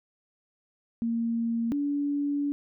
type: tone pair in turn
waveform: sine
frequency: 231 / 286.8 Hz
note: A#3 / D4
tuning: -16 / -41 cents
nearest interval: major third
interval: 375 cents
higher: second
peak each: -25 dBFS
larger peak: neither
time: 1.02-1.72 / 1.72-2.52 s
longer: second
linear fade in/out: 0 ms
effects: none